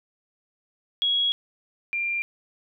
sine tone pair in turn, 3322 / 2384 Hz, G#7 / D7, 0 / +25 cents, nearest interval tritone, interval 575 cents, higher first, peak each -20 / -24 dBFS, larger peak first, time 1.02-1.32 / 1.93-2.22 s, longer first, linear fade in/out 0 ms, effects none

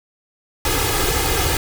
pink noise with comb filter, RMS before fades -19 dBFS, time 0.65-1.57 s, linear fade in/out 2 ms, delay 2.4 ms, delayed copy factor +0.8, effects none

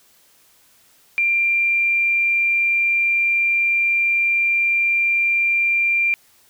sine tone, 2377 Hz, D7, 20 cents sharp, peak -15 dBFS, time 1.18-6.14 s, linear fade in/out 0 ms, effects white hiss -55 dBFS RMS until 6.49 s

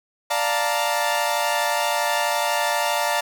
sawtooth chord, Bb major seventh, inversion first, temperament equal, 587.3 / 698.5 / 880 / 932.3 Hz, D5 / F5 / A5 / Bb5, 0 / 0 / 0 / 0 cents, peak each -22 dBFS, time 0.3-3.21 s, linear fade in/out 10 ms, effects none

